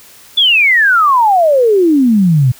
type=exponential sweep; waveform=sine; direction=down; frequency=3518 to 120 Hz; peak=-6 dBFS; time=0.37-2.52 s; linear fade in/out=10 ms; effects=white hiss -40 dBFS RMS until 2.59 s